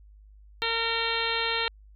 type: harmonic tone with a mistuned harmonic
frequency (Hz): 458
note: A#4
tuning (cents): -31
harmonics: 1 / 2 / 3 / 4 / 5 / 6 / 7 / 8 / 9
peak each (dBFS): -34 / -34 / -34 / -34 / -34 / -34 / -34 / -34 / -34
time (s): 0.62-1.68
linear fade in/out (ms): 0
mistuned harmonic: 7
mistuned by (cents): -16
effects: added 51 Hz sine -49 dBFS peak until 1.95 s